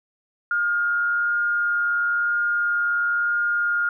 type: tone with frequency modulation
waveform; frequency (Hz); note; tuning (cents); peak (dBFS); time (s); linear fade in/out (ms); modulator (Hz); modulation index
sine; 1416; F6; +23; -19; 0.51-3.89; 2; 131; 0.31
effects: none